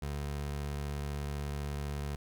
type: tone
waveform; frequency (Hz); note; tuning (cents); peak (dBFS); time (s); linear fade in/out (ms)
25% pulse; 72; D2; -34; -31; 0.02-2.16; 5
effects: none